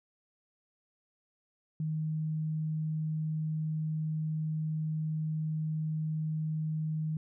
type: tone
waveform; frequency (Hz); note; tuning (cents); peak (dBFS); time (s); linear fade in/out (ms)
sine; 156.2; D#3; +7; -30; 1.8-7.17; 2
effects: none